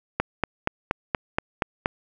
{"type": "click train", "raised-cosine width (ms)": 0.5, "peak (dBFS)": -6, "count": 8, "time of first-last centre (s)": [0.2, 1.859], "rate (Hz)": 4.22, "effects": []}